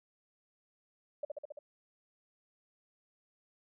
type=tone with echo; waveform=sine; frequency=586 Hz; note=D5; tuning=4 cents flat; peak=-33 dBFS; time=1.23-1.25 s; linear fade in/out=5 ms; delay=68 ms; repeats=5; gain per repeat=-2 dB; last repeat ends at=1.59 s; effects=none